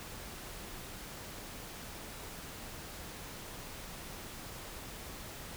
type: silence
effects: pink hiss -46 dBFS RMS until 5.56 s